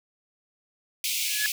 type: high-pass noise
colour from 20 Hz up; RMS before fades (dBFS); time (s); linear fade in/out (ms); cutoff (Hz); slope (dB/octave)
pink; -28; 1.04-1.52; 2; 2200; 96
type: tone with exponential growth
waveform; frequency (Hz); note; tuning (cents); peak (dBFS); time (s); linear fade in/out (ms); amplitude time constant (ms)
triangle; 1695; G#6; +35; -20; 1.23-1.46; 0; 48
effects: none